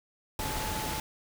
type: tone in noise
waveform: sine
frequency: 866 Hz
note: A5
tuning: 28 cents flat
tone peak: -37 dBFS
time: 0.39-1 s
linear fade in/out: 2 ms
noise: pink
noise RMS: -34 dBFS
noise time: 0.39-1 s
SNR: -6 dB
effects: none